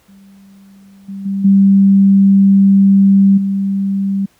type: tone with level steps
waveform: sine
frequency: 196.1 Hz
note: G3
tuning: 1 cent sharp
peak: -39 / -23 / -15 / -5 / -13 dBFS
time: 0.08-4.26 s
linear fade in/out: 10 ms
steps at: 1.08 / 1.25 / 1.44 / 3.37 s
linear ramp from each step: 10 ms
effects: pink hiss -54 dBFS RMS until 4.39 s + high-pass 60 Hz 12 dB/octave